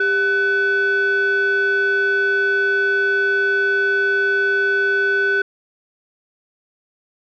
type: tone pair together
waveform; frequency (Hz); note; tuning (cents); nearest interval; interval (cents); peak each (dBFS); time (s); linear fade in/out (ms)
sine; 397.3 / 1500; G4 / F#6; +23 / +23; octave + major seventh; 2300; -18 / -14; 0-5.42; 5
effects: tanh soft clip ceiling -12 dBFS